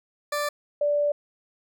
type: tone pair in turn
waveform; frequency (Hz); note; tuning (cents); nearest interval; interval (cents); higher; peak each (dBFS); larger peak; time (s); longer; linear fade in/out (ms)
20% pulse / sine; 587.3 / 584.2; D5 / D5; 0 / -9; unison; 9; first; -20; neither; 0.32-0.49 / 0.81-1.12; second; 5
effects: none